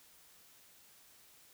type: silence
effects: white hiss -62 dBFS RMS until 1.53 s